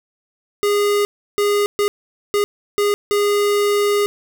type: tone bursts at uneven times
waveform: square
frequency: 410 Hz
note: G#4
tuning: 22 cents flat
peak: -15 dBFS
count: 6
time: 0.63-1.05 / 1.38-1.66 / 1.79-1.88 / 2.34-2.44 / 2.78-2.94 / 3.11-4.06 s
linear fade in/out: 0 ms
effects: none